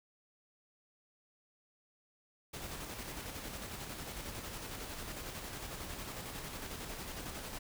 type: noise with tremolo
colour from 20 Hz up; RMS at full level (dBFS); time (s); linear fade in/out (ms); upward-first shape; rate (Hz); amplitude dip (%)
pink; -43; 2.53-7.59; 10; square; 11; 30
effects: none